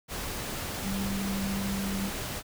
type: tone in noise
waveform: sine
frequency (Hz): 196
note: G3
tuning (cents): 0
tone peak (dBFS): -30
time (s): 0.82-2.11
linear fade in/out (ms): 50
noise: pink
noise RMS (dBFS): -35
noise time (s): 0.08-2.43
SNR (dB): +2
effects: none